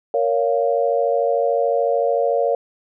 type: chord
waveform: sine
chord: Bb minor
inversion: none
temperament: equal with one note detuned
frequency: 466.2 / 559.8 / 698.5 Hz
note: Bb4 / Db5 / F5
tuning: 0 / +17 / 0 cents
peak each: -20 / -19 / -22 dBFS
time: 0.14-2.55 s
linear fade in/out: 2 ms
effects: none